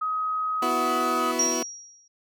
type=tone; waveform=sine; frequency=1263 Hz; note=D#6; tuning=26 cents sharp; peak=-24 dBFS; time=0.01-1.32 s; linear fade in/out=10 ms
type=chord; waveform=20% pulse; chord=B suspended fourth; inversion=none; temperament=equal; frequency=246.9 / 329.6 / 370 Hz; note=B3 / E4 / F#4; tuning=0 / 0 / 0 cents; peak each=-25 dBFS; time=0.62-1.63 s; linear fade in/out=5 ms
type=tone with exponential decay; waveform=sine; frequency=5680 Hz; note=F8; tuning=28 cents sharp; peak=-18 dBFS; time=1.39-2.08 s; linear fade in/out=5 ms; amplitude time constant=150 ms
effects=none